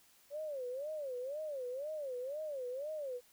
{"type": "tone with vibrato", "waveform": "sine", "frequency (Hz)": 554.4, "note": "C#5", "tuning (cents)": 0, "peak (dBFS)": -38, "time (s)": [0.3, 3.21], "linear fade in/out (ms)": 50, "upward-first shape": "sine", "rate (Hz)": 2, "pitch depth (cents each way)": 210, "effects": ["white hiss -66 dBFS RMS until 3.32 s"]}